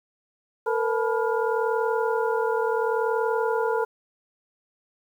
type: tone cluster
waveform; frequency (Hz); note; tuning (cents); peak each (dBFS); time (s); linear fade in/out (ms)
sine; 450 / 490.7 / 871 / 983 / 1416; A4 / B4 / A5 / B5 / F6; +39 / -11 / -18 / -8 / +23; -24 / -29 / -30 / -30 / -32; 0.66-3.85; 10
effects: 9-bit